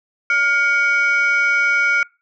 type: tone pair together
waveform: sine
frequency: 1414.3 / 2245 Hz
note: F6 / C#7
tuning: +21 / +21 cents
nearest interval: minor sixth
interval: 800 cents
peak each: -14 / -15 dBFS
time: 0.3-2.03 s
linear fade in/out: 2 ms
effects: noise-tail reverb RT60 0.3 s tail -25 dB re dry + tanh soft clip ceiling -10 dBFS